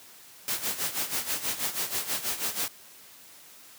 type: noise with tremolo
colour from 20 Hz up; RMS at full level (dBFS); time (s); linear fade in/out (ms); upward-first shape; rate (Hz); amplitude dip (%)
white; -28; 0.48-2.68; 0; sine; 6.2; 75
effects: white hiss -51 dBFS RMS until 3.78 s + high-pass 100 Hz 12 dB/octave